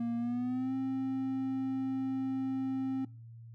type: tone with pitch glide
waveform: triangle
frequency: 234.2 to 264.4 Hz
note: A#3 to C4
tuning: +8 to +18 cents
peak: -29 dBFS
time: 0-3.05 s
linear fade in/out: 5 ms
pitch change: +210 cents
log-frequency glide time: 0.17-0.74 s
effects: noise-tail reverb RT60 0.4 s tail -24 dB re dry + added 115 Hz sine -47 dBFS peak until 3.54 s